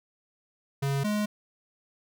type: tone pair in turn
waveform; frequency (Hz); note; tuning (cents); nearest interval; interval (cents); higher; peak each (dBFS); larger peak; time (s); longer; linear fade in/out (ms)
square; 138.59 / 209.6; C#3 / G#3; 0 / +16; perfect fifth; 716; second; -26; neither; 0.82-1.04 / 1.04-1.26; neither; 10
effects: none